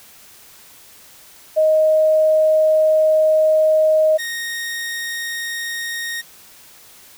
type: tone pair in turn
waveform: sine / sawtooth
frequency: 625 / 1861 Hz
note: D#5 / A#6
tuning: +8 / -3 cents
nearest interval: octave + perfect fifth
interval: 1889 cents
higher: second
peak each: -11 / -20 dBFS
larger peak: first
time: 1.56-4.18 / 4.18-6.22 s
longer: first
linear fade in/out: 20 ms
effects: white hiss -45 dBFS RMS until 7.17 s